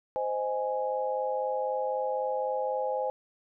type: chord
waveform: sine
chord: Ab major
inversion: first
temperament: just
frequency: 519.1 / 623 / 830.6 Hz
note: C5 / Eb5 / Ab5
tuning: -14 / +2 / 0 cents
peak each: -30 / -35 / -32 dBFS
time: 0.16-3.1 s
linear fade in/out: 0 ms
effects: none